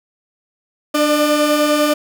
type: tone pair together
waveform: 30% pulse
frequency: 295.5 / 601 Hz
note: D4 / D5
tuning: +11 / +40 cents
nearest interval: octave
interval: 1229 cents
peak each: -13 dBFS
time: 0.94-1.94 s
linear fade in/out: 10 ms
effects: none